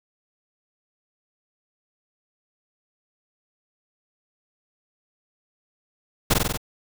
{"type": "noise with echo", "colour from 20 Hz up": "pink", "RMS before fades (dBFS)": -17, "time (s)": [6.3, 6.34], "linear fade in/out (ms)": 10, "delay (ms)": 47, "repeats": 5, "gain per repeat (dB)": -2, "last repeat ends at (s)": 6.575, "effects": []}